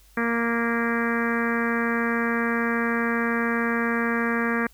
harmonic tone with a mistuned harmonic, 233.1 Hz, A#3, in tune, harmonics 1 / 2 / 3 / 4 / 5 / 6 / 7 / 8 / 9 / 10, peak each -25 / -29 / -37 / -36 / -31 / -34 / -29 / -32 / -37 / -38 dBFS, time 0.17-4.67 s, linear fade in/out 5 ms, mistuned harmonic 9, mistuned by -31 cents, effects added 50 Hz sine -53 dBFS peak until 4.73 s + white hiss -58 dBFS RMS until 4.73 s

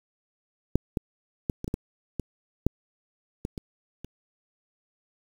clicks, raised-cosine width 3 ms, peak -7 / -12 / -13 / -20 / -18 / -14 / -16 / -7 / -17 / -22 / -26 dBFS, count 11, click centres 0.756 / 0.972 / 1.498 / 1.644 / 1.679 / 1.741 / 2.197 / 2.666 / 3.451 / 3.578 / 4.046 s, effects 7-bit

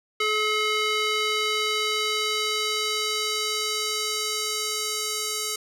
square tone with band-pass filter sweep, 428.2 Hz, A4, 47 cents flat, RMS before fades -26 dBFS, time 0.2-5.56 s, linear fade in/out 5 ms, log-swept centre 2500 to 7300 Hz, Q 1, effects none

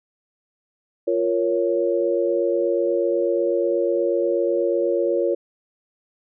sine chord, Bb minor, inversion second, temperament equal, 349.2 / 466.2 / 554.4 Hz, F4 / Bb4 / Db5, 0 / 0 / 0 cents, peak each -22 / -23 / -22 dBFS, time 1.07-5.35 s, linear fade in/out 10 ms, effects none

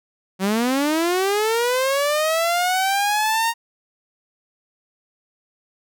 sawtooth linear sweep, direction up, 183.4 to 932.3 Hz, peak -14 dBFS, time 0.39-3.54 s, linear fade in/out 50 ms, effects none

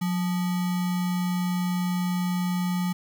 sine tone with sample-and-hold, 180 Hz, F#3, 47 cents flat, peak -23 dBFS, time 0.01-2.93 s, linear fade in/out 10 ms, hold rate 1050 Hz, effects none

